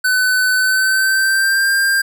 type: tone with pitch glide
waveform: square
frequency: 1508 to 1592.1 Hz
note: F#6 to G6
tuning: +32 to +26 cents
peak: -13 dBFS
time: 0.04-2.02 s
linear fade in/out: 10 ms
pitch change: +94 cents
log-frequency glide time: 0.55-1.71 s
effects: none